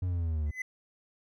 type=linear sweep; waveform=triangle; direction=down; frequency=92.5 to 72.4 Hz; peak=-26 dBFS; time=0.02-0.51 s; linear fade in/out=5 ms
type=tone with exponential growth; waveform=triangle; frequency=2022 Hz; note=B6; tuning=40 cents sharp; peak=-27 dBFS; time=0.46-0.62 s; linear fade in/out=5 ms; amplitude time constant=34 ms
effects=none